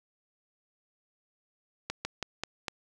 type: slowing click train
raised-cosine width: 0.2 ms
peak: -15 dBFS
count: 5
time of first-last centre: 1.9-2.682 s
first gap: 150 ms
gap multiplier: 1.18
effects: none